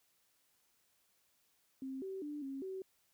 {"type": "tone with pitch steps", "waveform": "sine", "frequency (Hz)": [265.5, 383.6, 295.1, 271.2, 380], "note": ["C4", "G4", "D4", "C#4", "F#4"], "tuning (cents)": [25, -37, 8, -38, 46], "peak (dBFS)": -40, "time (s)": [1.82, 2.82], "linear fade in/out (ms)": 2, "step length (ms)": 200, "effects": ["white hiss -75 dBFS RMS until 3.13 s"]}